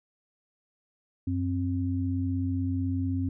sine tone pair together, 93.69 / 265 Hz, F#2 / C4, +22 / +22 cents, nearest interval octave + tritone, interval 1800 cents, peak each -28 / -29 dBFS, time 1.27-3.29 s, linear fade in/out 5 ms, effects none

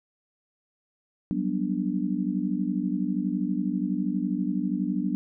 sine chord, G major seventh, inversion third, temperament just, 183.75 / 196 / 245 / 294 Hz, F#3 / G3 / B3 / D4, -12 / 0 / -14 / +2 cents, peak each -30 dBFS, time 1.31-5.15 s, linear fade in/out 0 ms, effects none

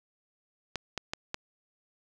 clicks, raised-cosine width 0.2 ms, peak -15 dBFS, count 4, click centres 0.757 / 0.977 / 1.135 / 1.344 s, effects none

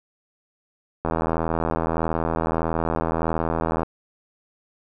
click train, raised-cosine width 1 ms, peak -9 dBFS, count 228, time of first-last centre 1.05-3.832 s, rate 81.6 Hz, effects none

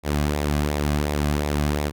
sawtooth tone with flanger, 73.7 Hz, D2, 7 cents sharp, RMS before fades -23 dBFS, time 0.03-1.92 s, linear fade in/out 50 ms, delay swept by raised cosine 0.65 to 2.25 ms, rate 2.8 Hz, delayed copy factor -0.5, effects none

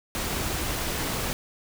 pink noise, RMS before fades -29 dBFS, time 0.15-1.33 s, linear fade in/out 0 ms, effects none

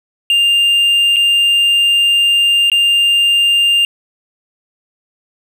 triangle tone with dropouts, 2800 Hz, F7, 4 cents sharp, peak -7 dBFS, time 0.3-3.85 s, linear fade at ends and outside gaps 1 ms, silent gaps 1.161-1.166 / 2.7-2.717 s, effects none

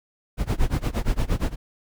brown noise with tremolo, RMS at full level -19 dBFS, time 0.37-1.56 s, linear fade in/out 50 ms, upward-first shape sine, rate 8.6 Hz, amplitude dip 95%, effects none

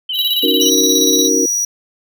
sine tone with vibrato, 2998 Hz, F#7, 22 cents sharp, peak -18 dBFS, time 0.09-0.7 s, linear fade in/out 5 ms, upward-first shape sine, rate 17 Hz, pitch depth 60 cents each way
square tone with tremolo, 3900 Hz, B7, 23 cents flat, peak -14 dBFS, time 0.13-1.3 s, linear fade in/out 50 ms, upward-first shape square, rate 17 Hz, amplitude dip 55%
sine chord, D# minor seventh, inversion third, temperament equal, 277.2 / 311.1 / 370 / 466.2 Hz, C#4 / D#4 / F#4 / A#4, 0 / 0 / 0 / 0 cents, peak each -19 dBFS, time 0.43-1.46 s, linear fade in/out 5 ms
square tone, 5800 Hz, F#8, 35 cents flat, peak -15 dBFS, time 0.61-1.65 s, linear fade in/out 5 ms
effects none

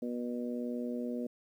harmonic tone, 121.5 Hz, B2, 28 cents flat, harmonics 2 / 3 / 4 / 5, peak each -35 / -43 / -41 / -45 dBFS, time 0.02-1.27 s, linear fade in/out 5 ms, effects 11-bit

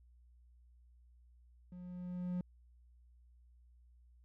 triangle tone with level ramp, 179.2 Hz, F3, 45 cents sharp, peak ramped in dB -46 to -32 dBFS, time 1.72-2.41 s, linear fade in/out 2 ms, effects added 60 Hz sine -61 dBFS peak until 4.24 s

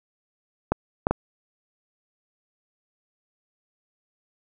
clicks, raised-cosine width 1 ms, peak -6 dBFS, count 3, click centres 0.72 / 1.069 / 1.11 s, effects none

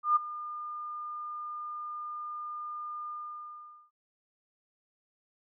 sine tone with ADSR envelope, 1209 Hz, D6, 50 cents sharp, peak -19 dBFS, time 0.03-3.91 s, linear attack 130 ms, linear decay 15 ms, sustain -17 dB, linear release 820 ms, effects none

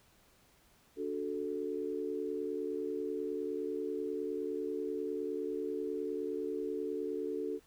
sine chord, D major, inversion none, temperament equal with one note detuned, 291.1 / 370 / 440 Hz, D4 / F#4 / A4, -15 / 0 / 0 cents, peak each -40 / -39 / -37 dBFS, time 0.96-7.6 s, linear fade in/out 50 ms, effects pink hiss -66 dBFS RMS until 7.66 s

